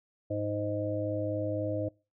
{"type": "harmonic tone with a mistuned harmonic", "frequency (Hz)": 103.83, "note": "G#2", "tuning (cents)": 0, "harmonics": [1, 3, 5, 6], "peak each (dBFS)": [-35, -35, -35, -35], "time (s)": [0.3, 1.89], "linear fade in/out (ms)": 10, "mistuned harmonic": 1, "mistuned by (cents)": 22, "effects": ["noise-tail reverb RT60 0.3 s tail -23 dB re dry"]}